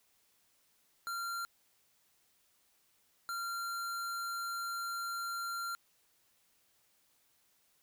square tone bursts at uneven times, 1380 Hz, F6, 21 cents flat, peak -37 dBFS, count 2, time 1.07-1.45 / 3.29-5.75 s, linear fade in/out 0 ms, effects white hiss -72 dBFS RMS until 7.82 s

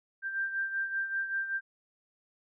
sine beating tone pair, 1577 / 1582.2 Hz, G6 / G6, +10 / +16 cents, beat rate 5.2 Hz, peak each -31 / -38 dBFS, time 0.22-1.61 s, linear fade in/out 50 ms, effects none

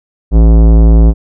sine tone with tanh clipping, 55.4 Hz, A1, 13 cents sharp, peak -4 dBFS, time 0.31-1.14 s, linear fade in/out 50 ms, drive 18 dB, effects none

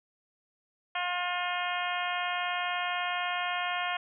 harmonic tone, 356.1 Hz, F4, 34 cents sharp, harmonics 2 / 3 / 4 / 5 / 6 / 7 / 8 / 9, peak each -34 / -36 / -37 / -38 / -39 / -39 / -40 / -41 dBFS, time 0.95-3.97 s, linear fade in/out 5 ms, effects none

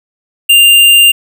square tone, 2794 Hz, F7, in tune, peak -3 dBFS, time 0.49-1.12 s, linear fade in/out 10 ms, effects none

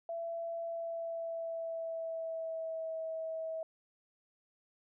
sine tone with pitch glide, 670 to 645.7 Hz, E5 to E5, +28 to -36 cents, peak -36 dBFS, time 0.09-3.63 s, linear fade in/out 2 ms, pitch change -64 cents, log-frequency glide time 0.64-2.97 s, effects none

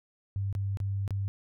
sine tone with dropouts, 98.6 Hz, G2, 11 cents sharp, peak -28 dBFS, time 0.36-1.28 s, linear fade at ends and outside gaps 0 ms, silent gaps 0.527-0.551 / 0.772-0.802 / 1.078-1.107 s, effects none

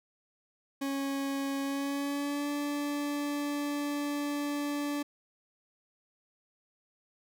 40% pulse tone with pitch glide, 275.3 to 289.7 Hz, C#4 to D4, -12 to -24 cents, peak -30 dBFS, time 0.81-5.03 s, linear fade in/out 10 ms, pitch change +88 cents, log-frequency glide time 1.62-2.49 s, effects none

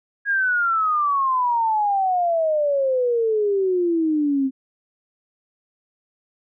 sine exponential sweep, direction down, 1652 to 261.6 Hz, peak -17 dBFS, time 0.25-4.51 s, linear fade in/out 50 ms, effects none

